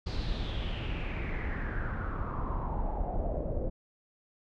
brown noise with low-pass filter sweep, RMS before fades -33 dBFS, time 0.06-3.7 s, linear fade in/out 10 ms, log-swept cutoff 4600 to 510 Hz, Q 5.2, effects none

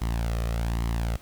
sawtooth tone with flanger, 57.2 Hz, A#1, 32 cents flat, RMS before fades -27 dBFS, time 0.01-1.17 s, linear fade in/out 10 ms, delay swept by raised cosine 0.97 to 1.63 ms, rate 1.2 Hz, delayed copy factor +0.6, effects pink hiss -52 dBFS RMS until 1.21 s

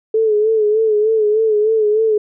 sine tone with vibrato, 432 Hz, A4, 32 cents flat, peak -11 dBFS, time 0.14-2.18 s, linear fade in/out 5 ms, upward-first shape sine, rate 3.3 Hz, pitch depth 59 cents each way, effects none

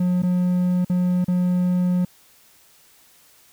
triangle tone with dropouts, 179.8 Hz, F#3, 49 cents flat, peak -15 dBFS, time 0-2.05 s, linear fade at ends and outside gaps 5 ms, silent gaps 0.222-0.232 / 0.848-0.897 / 1.245-1.281 s, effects white hiss -54 dBFS RMS until 3.52 s

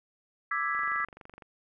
sine chord, E dominant seventh, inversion third, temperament equal, 1174.7 / 1318.5 / 1661.2 / 1975.5 Hz, D6 / E6 / G#6 / B6, 0 / 0 / 0 / 0 cents, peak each -33 dBFS, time 0.51-1.05 s, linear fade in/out 5 ms
click train, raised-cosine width 0.5 ms, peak -32 dBFS, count 17, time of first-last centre 0.75-1.422 s, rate 23.8 Hz
effects none

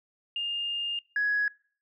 sine tone pair in turn, 2819 / 1671.8 Hz, F7 / G#6, +16 / +11 cents, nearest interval major sixth, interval 905 cents, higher first, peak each -28 / -23 dBFS, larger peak second, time 0.36-0.99 / 1.16-1.48 s, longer first, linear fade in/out 2 ms, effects noise-tail reverb RT60 0.5 s tail -25 dB re dry + tanh soft clip ceiling -19 dBFS

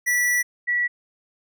square / sine tone pair in turn, 1955 / 1942.6 Hz, B6 / B6, -18 / -29 cents, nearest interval unison, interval 11 cents, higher first, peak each -19 dBFS, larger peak neither, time 0.06-0.43 / 0.67-0.88 s, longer first, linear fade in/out 20 ms, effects none

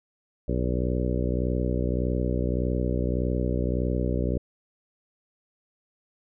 harmonic tone with a mistuned harmonic, 61.7 Hz, B1, 1 cent flat, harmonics 1 / 2 / 3 / 4 / 5 / 6 / 7 / 8 / 9, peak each -27 / -30 / -32 / -33 / -34 / -35 / -35 / -36 / -37 dBFS, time 0.48-4.38 s, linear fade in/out 5 ms, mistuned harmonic 9, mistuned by +37 cents, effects none

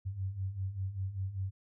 sine beating tone pair, 92.5 / 97.6 Hz, F#2 / G2, 0 / -7 cents, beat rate 5.1 Hz, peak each -40 / -35 dBFS, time 0.05-1.51 s, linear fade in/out 20 ms, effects none

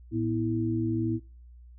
sine tone cluster, 113 / 245.4 / 326.7 Hz, A2 / B3 / E4, +47 / -11 / -15 cents, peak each -30 / -32 / -28 dBFS, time 0.11-1.2 s, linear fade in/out 50 ms, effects noise-tail reverb RT60 0.4 s tail -25 dB re dry + added 60 Hz sine -47 dBFS peak until 1.78 s

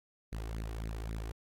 sawtooth tone with flanger, 55 Hz, A1, in tune, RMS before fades -39 dBFS, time 0.32-1.32 s, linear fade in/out 10 ms, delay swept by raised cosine 0.45 to 2.75 ms, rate 3.7 Hz, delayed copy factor +0.75, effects AAC 64 kbps

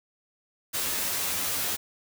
white noise with comb filter, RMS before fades -29 dBFS, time 0.73-1.77 s, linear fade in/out 20 ms, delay 11 ms, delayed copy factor +0.7, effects none

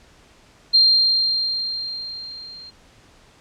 sine tone with level ramp, 4186 Hz, C8, in tune, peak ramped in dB -9 to -37 dBFS, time 0.73-2.71 s, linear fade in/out 20 ms, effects pink hiss -52 dBFS RMS until 3.4 s + low-pass 7000 Hz 12 dB/octave

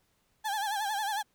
35% pulse tone with vibrato, 830.6 Hz, G#5, in tune, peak -28 dBFS, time 0.44-1.23 s, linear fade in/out 20 ms, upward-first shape sine, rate 11 Hz, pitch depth 97 cents each way, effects pink hiss -72 dBFS RMS until 1.34 s

